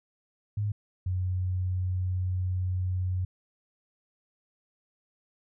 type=tone pair in turn; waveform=sine; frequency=103.7 / 91.77 Hz; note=G#2 / F#2; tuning=-2 / -14 cents; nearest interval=major second; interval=212 cents; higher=first; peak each=-26 dBFS; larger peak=neither; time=0.57-0.72 / 1.06-3.25 s; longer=second; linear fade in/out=5 ms; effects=none